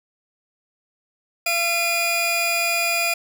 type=tone pair together; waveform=sawtooth; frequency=681 / 2435 Hz; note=F5 / D#7; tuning=-44 / -38 cents; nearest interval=octave + minor seventh; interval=2206 cents; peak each=-21 / -17 dBFS; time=1.46-3.14 s; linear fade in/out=5 ms; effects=none